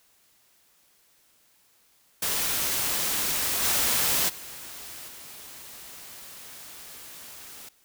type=noise with level steps; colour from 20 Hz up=white; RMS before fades=-27 / -24 / -41 / -44 dBFS; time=2.22-7.69 s; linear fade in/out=5 ms; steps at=3.62 / 4.28 / 5.07 s; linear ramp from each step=20 ms; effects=white hiss -63 dBFS RMS until 7.84 s